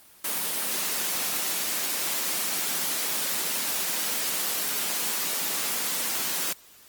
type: high-pass noise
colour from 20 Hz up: white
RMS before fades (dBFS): -28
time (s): 0.24-6.53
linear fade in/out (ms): 5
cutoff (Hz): 150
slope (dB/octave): 96
effects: white hiss -53 dBFS RMS until 6.88 s + Opus 24 kbps